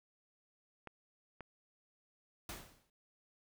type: clicks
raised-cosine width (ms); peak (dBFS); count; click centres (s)
0.5; -32; 2; 0.873 / 1.407
type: noise with exponential decay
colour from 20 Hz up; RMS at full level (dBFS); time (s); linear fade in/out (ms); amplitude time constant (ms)
pink; -42; 2.49-2.9; 2; 89
effects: none